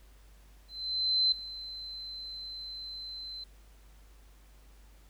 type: tone with ADSR envelope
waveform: sine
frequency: 4072 Hz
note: C8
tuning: 48 cents flat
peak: -22 dBFS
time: 0.68-3.44 s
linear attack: 640 ms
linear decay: 3 ms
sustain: -17 dB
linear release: 4 ms
effects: added 50 Hz sine -54 dBFS peak until 5.09 s + pink hiss -64 dBFS RMS until 5.09 s